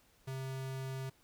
square tone, 132.7 Hz, C3, 25 cents sharp, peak -39 dBFS, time 0.27-1.1 s, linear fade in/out 10 ms, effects pink hiss -68 dBFS RMS until 1.23 s

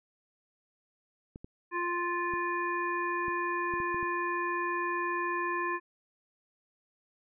clicks, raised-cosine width 3 ms, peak -30 dBFS, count 8, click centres 1.359 / 1.445 / 2.337 / 3.282 / 3.738 / 3.802 / 3.945 / 4.029 s
harmonic tone, 349.2 Hz, F4, in tune, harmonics 1 / 3 / 5 / 7, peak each -35 / -32 / -35 / -42 dBFS, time 1.71-5.8 s, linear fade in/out 50 ms
effects none

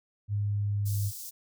sine tone with pitch glide, 102.7 to 101.76 Hz, G#2 to G#2, -19 to -35 cents, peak -26 dBFS, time 0.28-1.12 s, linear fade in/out 50 ms, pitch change -16 cents, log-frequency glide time 0.39-1.01 s
white high-pass noise, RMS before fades -41 dBFS, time 0.85-1.31 s, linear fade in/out 20 ms, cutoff 4800 Hz, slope 24 dB/octave
effects none

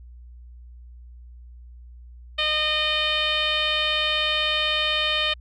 10% pulse tone with low-pass filter, 612 Hz, D#5, 29 cents flat, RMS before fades -23 dBFS, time 2.38-5.34 s, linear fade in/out 10 ms, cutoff 3400 Hz, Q 4.2, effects added 60 Hz sine -41 dBFS peak until 5.4 s

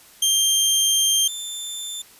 20% pulse tone pair in turn, 3176 / 3549 Hz, G7 / A7, +22 / +14 cents, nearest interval major second, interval 192 cents, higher second, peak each -11 / -23 dBFS, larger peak first, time 0.22-1.28 / 1.28-2.02 s, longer first, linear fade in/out 5 ms, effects white hiss -49 dBFS RMS until 2.19 s + resampled to 32000 Hz

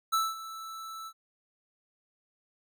square tone with ADSR envelope, 1318.5 Hz, E6, in tune, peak -24 dBFS, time 0.12-1.13 s, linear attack 17 ms, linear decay 210 ms, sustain -16 dB, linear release 61 ms, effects none

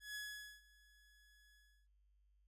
sawtooth tone with ADSR envelope, 1689 Hz, G#6, 29 cents sharp, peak -40 dBFS, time 0-1.88 s, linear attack 150 ms, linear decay 460 ms, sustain -24 dB, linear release 340 ms, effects added 50 Hz sine -70 dBFS peak until 2.47 s + resampled to 32000 Hz

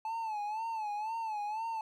triangle tone with vibrato, 869 Hz, A5, 22 cents flat, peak -32 dBFS, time 0.05-1.81 s, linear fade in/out 2 ms, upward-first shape sine, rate 2 Hz, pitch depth 91 cents each way, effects none

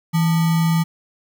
sine tone with sample-and-hold, 164.1 Hz, E3, 8 cents flat, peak -14 dBFS, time 0.13-0.84 s, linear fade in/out 20 ms, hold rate 1050 Hz, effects none

